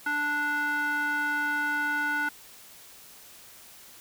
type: tone with band-pass filter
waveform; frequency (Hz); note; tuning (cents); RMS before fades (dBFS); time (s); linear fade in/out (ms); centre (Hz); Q
square; 293.7; D4; 0; -28; 0.06-2.29; 5; 1400; 4.3
effects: white hiss -50 dBFS RMS until 4 s